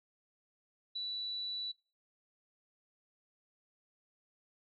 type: tone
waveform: sine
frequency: 3951 Hz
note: B7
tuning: in tune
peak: -36 dBFS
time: 0.95-1.72 s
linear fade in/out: 10 ms
effects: noise-tail reverb RT60 0.3 s tail -20 dB re dry